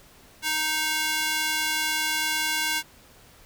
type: tone with high-pass filter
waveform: square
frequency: 311.1 Hz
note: D#4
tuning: in tune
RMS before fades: -26 dBFS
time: 0.42-2.83 s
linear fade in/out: 50 ms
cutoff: 1700 Hz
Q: 0.86
effects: pink hiss -53 dBFS RMS until 3.45 s